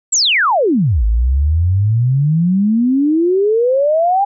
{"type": "exponential two-way sweep", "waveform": "sine", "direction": "down then up", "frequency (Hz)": [8050, 51.91, 816], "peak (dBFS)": -10, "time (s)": [0.12, 4.25], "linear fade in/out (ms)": 10, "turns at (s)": 1.04, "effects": []}